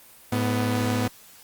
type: tone pair together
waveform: sawtooth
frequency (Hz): 107.31 / 248.1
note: A2 / B3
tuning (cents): -43 / +8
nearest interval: octave + minor third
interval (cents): 1451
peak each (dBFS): -21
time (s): 0.32-1.08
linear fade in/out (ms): 5
effects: white hiss -50 dBFS RMS until 1.43 s + Opus 32 kbps